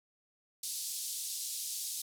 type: band-pass noise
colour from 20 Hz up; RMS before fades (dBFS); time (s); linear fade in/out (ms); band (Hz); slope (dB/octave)
white; -39; 0.63-2.02; 5; 3900 to 12000; 24
effects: none